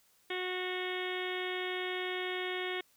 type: harmonic tone with a mistuned harmonic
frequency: 366.2 Hz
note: F#4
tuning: 18 cents flat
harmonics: 1 / 2 / 3 / 4 / 5 / 6 / 7 / 8 / 9 / 10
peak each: -37 / -44 / -47 / -47 / -42 / -41 / -51 / -47 / -45 / -48 dBFS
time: 0.3-2.81 s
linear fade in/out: 5 ms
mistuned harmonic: 7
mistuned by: +21 cents
effects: white hiss -68 dBFS RMS until 2.96 s